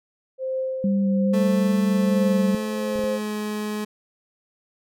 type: tone with tremolo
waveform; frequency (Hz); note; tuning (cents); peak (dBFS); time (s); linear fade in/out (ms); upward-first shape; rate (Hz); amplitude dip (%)
sine; 523; C5; -1; -22; 0.38-3.2; 50; triangle; 1.2; 75
type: tone with vibrato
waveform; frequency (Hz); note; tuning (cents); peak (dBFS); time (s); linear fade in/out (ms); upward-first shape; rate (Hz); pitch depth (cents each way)
sine; 196; G3; 0; -18; 0.84-2.55; 2; square; 2.4; 10
type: tone with pitch glide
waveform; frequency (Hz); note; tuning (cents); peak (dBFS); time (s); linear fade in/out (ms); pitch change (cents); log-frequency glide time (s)
30% pulse; 220 to 211.4; A3 to G#3; 0 to +31; -23; 1.33-3.85; 10; -69; 1.93-3.34
type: clicks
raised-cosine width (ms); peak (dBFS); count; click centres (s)
3; -25; 3; 2.958 / 2.992 / 3.04
effects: none